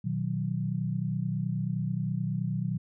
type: chord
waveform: sine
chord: B major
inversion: none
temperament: equal with one note detuned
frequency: 121.91 / 155.56 / 185 Hz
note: B2 / D#3 / F#3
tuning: -22 / 0 / 0 cents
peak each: -32 dBFS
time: 0.04-2.78 s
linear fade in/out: 10 ms
effects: none